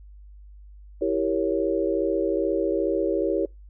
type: chord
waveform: sine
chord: E diminished seventh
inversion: none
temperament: equal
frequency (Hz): 329.6 / 392 / 466.2 / 554.4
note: E4 / G4 / Bb4 / Db5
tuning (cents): 0 / 0 / 0 / 0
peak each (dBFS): -26 / -26 / -28 / -27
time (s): 1.01-3.46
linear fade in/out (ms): 10
effects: noise-tail reverb RT60 0.2 s tail -26 dB re dry + added 50 Hz sine -43 dBFS peak until 3.69 s